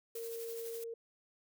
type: noise with tremolo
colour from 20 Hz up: blue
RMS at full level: -47 dBFS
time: 0.15-0.84 s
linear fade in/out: 5 ms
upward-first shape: sine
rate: 12 Hz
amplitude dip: 45%
type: tone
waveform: sine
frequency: 460 Hz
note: A#4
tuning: 23 cents flat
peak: -40 dBFS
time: 0.15-0.94 s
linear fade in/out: 5 ms
effects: none